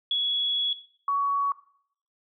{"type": "tone pair in turn", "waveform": "sine", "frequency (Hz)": [3367, 1123.6], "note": ["G#7", "C#6"], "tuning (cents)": [23, 23], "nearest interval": "octave + perfect fifth", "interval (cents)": 1900, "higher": "first", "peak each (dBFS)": -22, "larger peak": "neither", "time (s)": [[0.11, 0.73], [1.08, 1.52]], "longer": "first", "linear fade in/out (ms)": 2, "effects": ["noise-tail reverb RT60 0.6 s tail -17 dB re dry"]}